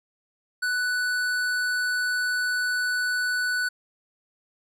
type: tone with hard clipping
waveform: sine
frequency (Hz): 1487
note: F#6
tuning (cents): +8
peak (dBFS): -25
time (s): 0.62-3.69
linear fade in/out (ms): 10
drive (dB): 13
effects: none